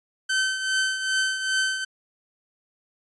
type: tone with tremolo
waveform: sawtooth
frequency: 1537 Hz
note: G6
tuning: 35 cents flat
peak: -16 dBFS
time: 0.29-1.85 s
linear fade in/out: 10 ms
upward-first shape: triangle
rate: 2.5 Hz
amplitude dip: 65%
effects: resampled to 22050 Hz